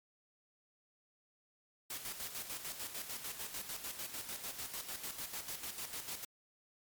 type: noise with tremolo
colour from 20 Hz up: white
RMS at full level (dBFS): -42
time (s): 1.9-6.25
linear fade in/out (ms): 5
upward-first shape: square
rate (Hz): 6.7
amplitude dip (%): 55
effects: MP3 96 kbps